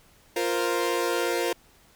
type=chord; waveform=sawtooth; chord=F suspended fourth; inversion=none; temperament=equal; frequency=349.2 / 466.2 / 523.3 Hz; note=F4 / Bb4 / C5; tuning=0 / 0 / 0 cents; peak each=-24 / -24 / -26 dBFS; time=0.36-1.53 s; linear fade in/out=5 ms; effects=pink hiss -58 dBFS RMS until 1.95 s